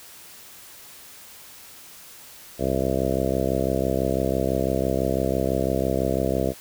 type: harmonic tone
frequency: 66 Hz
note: C2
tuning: 16 cents sharp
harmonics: 1 / 2 / 3 / 4 / 5 / 6 / 7 / 8 / 9 / 10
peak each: -30 / -30 / -30 / -30 / -30 / -30 / -30 / -30 / -30 / -30 dBFS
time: 2.58-6.54 s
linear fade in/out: 50 ms
effects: white hiss -45 dBFS RMS until 6.6 s